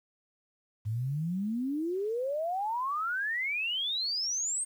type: exponential sweep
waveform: sine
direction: up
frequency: 102.9 to 8630 Hz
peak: -29 dBFS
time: 0.85-4.65 s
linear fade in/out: 20 ms
effects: 10-bit